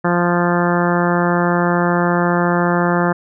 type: harmonic tone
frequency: 174.61 Hz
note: F3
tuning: in tune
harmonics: 1 / 2 / 3 / 4 / 5 / 6 / 7 / 8 / 9 / 10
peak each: -17 / -20 / -22 / -23 / -24 / -25 / -25 / -26 / -27 / -27 dBFS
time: 0.04-3.13 s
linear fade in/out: 10 ms
effects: none